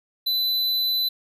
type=tone; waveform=square; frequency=4005 Hz; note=B7; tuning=23 cents sharp; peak=-21 dBFS; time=0.26-1.09 s; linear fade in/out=10 ms; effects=none